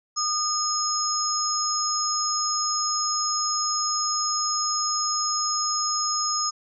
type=tone cluster; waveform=sine; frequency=1228 / 5160 / 6640 Hz; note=D#6 / E8 / G#8; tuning=-23 / -38 / -1 cents; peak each=-27 dBFS; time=0.16-6.51 s; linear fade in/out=20 ms; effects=none